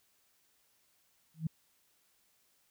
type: tone with exponential growth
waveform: sine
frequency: 160 Hz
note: D#3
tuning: 49 cents sharp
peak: -27 dBFS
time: 1.34-1.47 s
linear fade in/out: 5 ms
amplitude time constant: 28 ms
effects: white hiss -72 dBFS RMS until 2.7 s